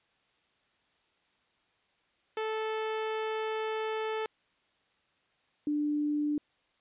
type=tone pair in turn; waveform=sawtooth / sine; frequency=437.8 / 296.1 Hz; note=A4 / D4; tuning=-9 / +14 cents; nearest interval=perfect fifth; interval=677 cents; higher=first; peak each=-27 / -27 dBFS; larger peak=neither; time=2.37-4.26 / 5.67-6.38 s; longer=first; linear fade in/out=2 ms; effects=white hiss -71 dBFS RMS until 6.8 s + resampled to 8000 Hz